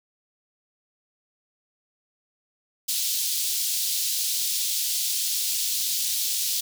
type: high-pass noise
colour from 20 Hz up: pink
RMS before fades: -26 dBFS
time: 2.88-6.61 s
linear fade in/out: 10 ms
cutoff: 3700 Hz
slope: 24 dB/octave
effects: none